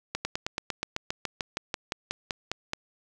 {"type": "slowing click train", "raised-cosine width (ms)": 0.2, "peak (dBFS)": -12, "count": 18, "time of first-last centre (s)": [0.15, 2.734], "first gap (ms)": 100, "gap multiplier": 1.05, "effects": []}